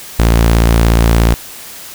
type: tone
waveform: sawtooth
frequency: 56.9 Hz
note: A#1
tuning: 41 cents flat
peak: -3 dBFS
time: 0.19-1.34 s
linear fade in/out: 0 ms
effects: white hiss -31 dBFS RMS until 1.94 s